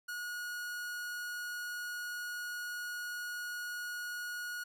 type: tone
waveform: 45% pulse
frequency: 1449 Hz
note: F#6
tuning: 37 cents flat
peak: -38 dBFS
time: 0.08-4.64 s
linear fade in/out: 10 ms
effects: none